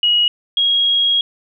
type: tone pair in turn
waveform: sine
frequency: 2900 / 3289 Hz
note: F#7 / G#7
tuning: -35 / -18 cents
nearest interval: major second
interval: 217 cents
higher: second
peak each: -11 / -12 dBFS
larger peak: first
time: 0.03-0.28 / 0.57-1.21 s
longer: second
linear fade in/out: 2 ms
effects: none